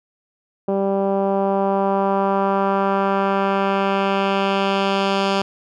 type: tone with low-pass filter sweep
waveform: 10% pulse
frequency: 196 Hz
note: G3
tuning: in tune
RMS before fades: -19 dBFS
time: 0.68-5.42 s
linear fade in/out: 5 ms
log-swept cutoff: 540 to 4400 Hz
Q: 1.3
effects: none